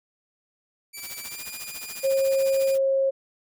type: tone with pitch glide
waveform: 10% pulse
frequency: 2313 to 2434 Hz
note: D7 to D#7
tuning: -27 to -39 cents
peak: -28 dBFS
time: 0.93-2.76 s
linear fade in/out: 20 ms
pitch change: +88 cents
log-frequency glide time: 1.22-1.44 s
type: noise with tremolo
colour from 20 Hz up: white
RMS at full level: -37 dBFS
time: 0.96-2.79 s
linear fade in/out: 50 ms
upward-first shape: sine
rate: 14 Hz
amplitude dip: 85%
type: tone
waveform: sine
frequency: 540 Hz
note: C#5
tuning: 45 cents flat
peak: -19 dBFS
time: 2.03-3.11 s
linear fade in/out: 20 ms
effects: none